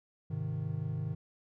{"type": "chord", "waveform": "triangle", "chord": "Ab major", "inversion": "none", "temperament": "equal", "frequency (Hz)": [103.83, 130.81, 155.56], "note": ["Ab2", "C3", "Eb3"], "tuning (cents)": [0, 0, 0], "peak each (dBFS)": [-36, -36, -34], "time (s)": [0.3, 1.15], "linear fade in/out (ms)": 10, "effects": []}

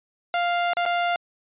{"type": "tone with dropouts", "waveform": "sawtooth", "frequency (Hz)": 698.5, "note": "F5", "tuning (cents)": 0, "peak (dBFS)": -17, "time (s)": [0.34, 1.16], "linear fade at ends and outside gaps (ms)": 1, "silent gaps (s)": [[0.734, 0.769], [0.854, 0.861]], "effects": ["resampled to 8000 Hz"]}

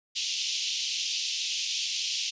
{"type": "band-pass noise", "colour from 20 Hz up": "pink", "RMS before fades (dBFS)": -31, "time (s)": [0.15, 2.31], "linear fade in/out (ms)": 20, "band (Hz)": [2700, 6600], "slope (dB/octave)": 48, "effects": ["resampled to 16000 Hz"]}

